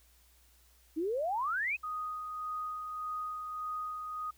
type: exponential sweep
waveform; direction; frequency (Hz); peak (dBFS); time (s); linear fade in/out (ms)
sine; up; 300 to 2637; -30; 0.96-1.77; 20
type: tone with tremolo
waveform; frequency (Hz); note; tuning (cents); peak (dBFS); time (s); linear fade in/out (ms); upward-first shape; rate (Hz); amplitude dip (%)
sine; 1244.5; D#6; 0; -34; 1.83-4.31; 10; sine; 1.7; 35
effects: added 60 Hz sine -64 dBFS peak until 4.37 s + white hiss -66 dBFS RMS until 4.37 s